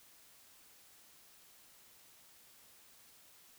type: silence
effects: white hiss -62 dBFS RMS until 3.58 s